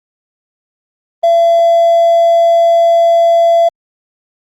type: tone with hard clipping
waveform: triangle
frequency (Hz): 675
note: E5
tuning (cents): +41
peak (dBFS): -6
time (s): 1.23-3.69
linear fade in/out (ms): 10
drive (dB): 4
effects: Opus 24 kbps